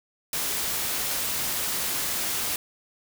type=noise; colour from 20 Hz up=white; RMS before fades=-28 dBFS; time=0.33-2.56 s; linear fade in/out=2 ms; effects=none